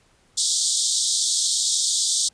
white band-pass noise, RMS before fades -22 dBFS, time 0.37-2.29 s, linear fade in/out 10 ms, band 3400 to 9000 Hz, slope 96 dB/octave, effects pink hiss -60 dBFS RMS until 2.33 s + resampled to 22050 Hz

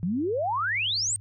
sine exponential sweep, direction up, 159.9 to 8700 Hz, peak -24 dBFS, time 0.03-1.16 s, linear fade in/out 0 ms, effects added 102 Hz sine -41 dBFS peak until 1.2 s

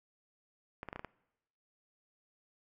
clicks, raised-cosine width 0.5 ms, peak -26 dBFS, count 6, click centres 0.831 / 0.887 / 0.929 / 0.96 / 0.994 / 1.047 s, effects noise-tail reverb RT60 0.9 s tail -22 dB re dry

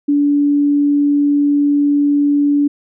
sine tone, 288.3 Hz, D4, 32 cents flat, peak -10 dBFS, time 0.08-2.68 s, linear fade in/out 10 ms, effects none

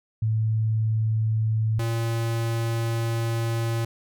sine / square tone pair in turn, 110.1 / 115.06 Hz, A2 / A#2, +2 / -22 cents, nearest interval minor second, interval 76 cents, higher second, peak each -20 / -24 dBFS, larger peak first, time 0.22-1.79 / 1.79-3.85 s, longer second, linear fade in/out 5 ms, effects none

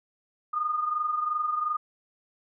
sine tone pair together, 1221.7 / 1244.5 Hz, D#6 / D#6, -32 / 0 cents, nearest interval unison, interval 32 cents, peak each -26 / -33 dBFS, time 0.53-1.77 s, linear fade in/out 10 ms, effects none

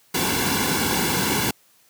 pink noise with comb filter, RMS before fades -22 dBFS, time 0.14-1.51 s, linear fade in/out 5 ms, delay 1.6 ms, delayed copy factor -0.75, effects white hiss -58 dBFS RMS until 1.89 s + high-pass 80 Hz 12 dB/octave

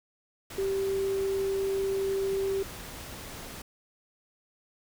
sine tone in noise, 389.3 Hz, G4, 12 cents flat, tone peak -26 dBFS, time 0.58-2.63 s, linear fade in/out 5 ms, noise pink, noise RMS -42 dBFS, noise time 0.5-3.62 s, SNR +13 dB, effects none

